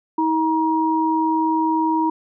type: tone pair together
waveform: sine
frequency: 319.5 / 949.2 Hz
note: D#4 / A#5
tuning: +46 / +31 cents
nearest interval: octave + perfect fifth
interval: 1885 cents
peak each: -19 dBFS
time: 0.18-2.1 s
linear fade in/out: 5 ms
effects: none